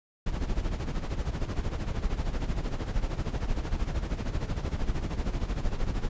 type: noise with tremolo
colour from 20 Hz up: brown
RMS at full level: -27 dBFS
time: 0.26-6.09 s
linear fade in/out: 5 ms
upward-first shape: sine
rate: 13 Hz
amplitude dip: 70%
effects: resampled to 16000 Hz